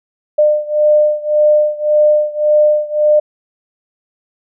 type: beating tone pair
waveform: sine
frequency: 601 / 602.8 Hz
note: D5 / D5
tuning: +40 / +45 cents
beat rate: 1.8 Hz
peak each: -11 / -13 dBFS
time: 0.38-3.2 s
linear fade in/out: 10 ms
effects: none